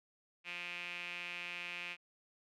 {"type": "tone with band-pass filter", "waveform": "sawtooth", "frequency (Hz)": 175.4, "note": "F3", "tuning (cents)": 8, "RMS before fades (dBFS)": -44, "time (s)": [0.44, 1.97], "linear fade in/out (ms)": 50, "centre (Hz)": 2500, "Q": 5.8, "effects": []}